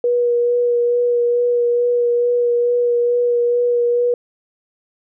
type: tone with vibrato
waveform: sine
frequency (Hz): 481.5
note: B4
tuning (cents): -44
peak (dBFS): -13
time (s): 0.04-4.14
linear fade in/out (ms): 2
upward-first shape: sine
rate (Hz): 2.3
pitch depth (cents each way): 14
effects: none